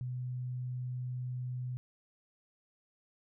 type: tone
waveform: sine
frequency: 125.5 Hz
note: B2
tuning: 28 cents sharp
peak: -35 dBFS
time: 0.01-1.77 s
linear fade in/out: 0 ms
effects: none